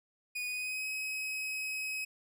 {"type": "tone with pitch glide", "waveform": "40% pulse", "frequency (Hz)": [2470, 2545], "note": ["D#7", "D#7"], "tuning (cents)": [-13, 39], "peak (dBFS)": -34, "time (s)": [0.35, 2.05], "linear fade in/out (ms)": 10, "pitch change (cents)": 52, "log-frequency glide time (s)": [0.48, 0.87], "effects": []}